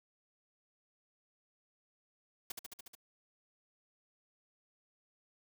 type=noise with echo; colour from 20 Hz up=white; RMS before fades=-41 dBFS; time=2.5-2.52 s; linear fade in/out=5 ms; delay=72 ms; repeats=6; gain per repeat=-2 dB; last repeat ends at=2.952 s; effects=none